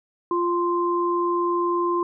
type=tone pair together; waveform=sine; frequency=348.2 / 1044 Hz; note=F4 / C6; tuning=-5 / -4 cents; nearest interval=octave + perfect fifth; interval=1901 cents; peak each=-22 / -23 dBFS; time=0.31-2.03 s; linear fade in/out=2 ms; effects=none